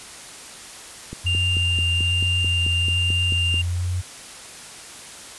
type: click train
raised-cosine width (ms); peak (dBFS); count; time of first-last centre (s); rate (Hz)
3; -19; 12; 1.13-3.542; 4.56
type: tone with vibrato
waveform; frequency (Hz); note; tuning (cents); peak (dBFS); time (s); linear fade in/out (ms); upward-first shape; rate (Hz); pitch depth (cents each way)
sine; 88.1; F2; +16; -21; 1.24-4.02; 20; triangle; 1.2; 47
type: tone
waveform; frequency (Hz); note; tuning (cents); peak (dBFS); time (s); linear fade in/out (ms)
triangle; 2794; F7; 0; -19; 1.26-3.62; 10
effects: white hiss -39 dBFS RMS until 5.38 s + resampled to 24000 Hz